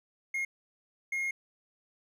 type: tone bursts at uneven times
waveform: triangle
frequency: 2145 Hz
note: C7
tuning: 42 cents sharp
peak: -28 dBFS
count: 2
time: 0.34-0.45 / 1.12-1.31 s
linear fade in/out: 5 ms
effects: none